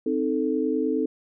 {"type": "chord", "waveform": "sine", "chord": "A diminished", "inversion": "first", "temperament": "equal", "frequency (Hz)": [261.6, 311.1, 440], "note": ["C4", "Eb4", "A4"], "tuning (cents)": [0, 0, 0], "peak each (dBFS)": -26, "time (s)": [0.06, 1.06], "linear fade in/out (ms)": 5, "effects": []}